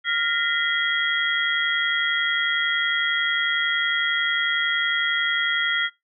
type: tone cluster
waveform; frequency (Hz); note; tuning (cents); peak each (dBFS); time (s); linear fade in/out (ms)
sine; 1402 / 1855 / 2006 / 3277; F6 / A#6 / B6 / G#7; +6 / -9 / +26 / -24; -26; 0.04-5.9; 50
effects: noise-tail reverb RT60 0.2 s tail -22 dB re dry